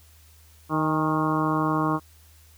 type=harmonic tone with a mistuned harmonic; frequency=155.56 Hz; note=D#3; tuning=in tune; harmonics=1 / 2 / 3 / 4 / 5 / 6 / 7 / 8 / 9; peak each=-28 / -25 / -34 / -34 / -33 / -33 / -27 / -33 / -37 dBFS; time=0.69-2 s; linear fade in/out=50 ms; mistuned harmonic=5; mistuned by=+46 cents; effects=added 78 Hz sine -52 dBFS peak until 2.57 s + white hiss -57 dBFS RMS until 2.57 s